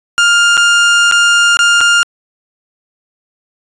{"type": "tone with dropouts", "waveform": "30% pulse", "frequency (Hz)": 1405, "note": "F6", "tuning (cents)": 10, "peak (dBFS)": -4, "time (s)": [0.18, 2.03], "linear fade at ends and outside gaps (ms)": 0, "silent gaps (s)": [[0.57, 0.576], [1.113, 1.122], [1.57, 1.591], [1.807, 1.812]], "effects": ["resampled to 22050 Hz"]}